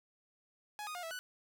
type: tone with pitch steps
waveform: sawtooth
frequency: 838 / 1238 / 712 / 655 / 1486 Hz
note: G#5 / D#6 / F5 / E5 / F#6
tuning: +15 / -9 / +33 / -11 / +7 cents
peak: -37 dBFS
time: 0.79-1.19 s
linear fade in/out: 0 ms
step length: 80 ms
effects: none